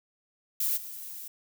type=noise with level steps; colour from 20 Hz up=violet; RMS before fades=-28 / -41 dBFS; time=0.6-1.28 s; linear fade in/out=5 ms; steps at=0.76 s; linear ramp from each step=20 ms; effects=none